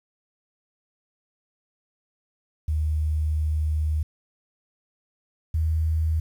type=tone pair in turn; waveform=sine; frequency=77 / 79.49 Hz; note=D#2 / D#2; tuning=-17 / +38 cents; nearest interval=minor second; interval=55 cents; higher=second; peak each=-21 / -20 dBFS; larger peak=second; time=2.68-4.03 / 5.54-6.2 s; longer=first; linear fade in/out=5 ms; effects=9-bit